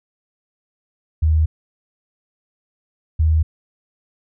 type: tone pair in turn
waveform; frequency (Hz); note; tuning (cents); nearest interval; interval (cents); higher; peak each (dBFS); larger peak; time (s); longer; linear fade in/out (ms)
sine; 78.5 / 78.95; D#2 / D#2; +16 / +26; unison; 10; second; -12; neither; 1.22-1.46 / 3.19-3.43; neither; 10
effects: none